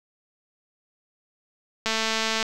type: click train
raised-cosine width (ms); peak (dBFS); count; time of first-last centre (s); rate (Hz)
0.2; -8; 127; 1.86-2.428; 222
effects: none